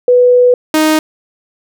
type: tone pair in turn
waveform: sine / sawtooth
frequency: 493.9 / 311.2 Hz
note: B4 / D#4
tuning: 0 / 0 cents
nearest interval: minor sixth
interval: 800 cents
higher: first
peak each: -4 dBFS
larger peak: neither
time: 0.08-0.54 / 0.74-0.99 s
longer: first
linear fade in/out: 2 ms
effects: none